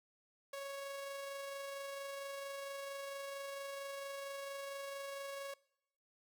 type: tone with amplitude modulation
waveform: sawtooth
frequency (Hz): 554.4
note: C#5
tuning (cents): 0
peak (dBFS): -38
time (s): 0.53-5.54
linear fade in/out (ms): 5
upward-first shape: sine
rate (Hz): 24.4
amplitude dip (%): 25
effects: noise-tail reverb RT60 0.8 s tail -23 dB re dry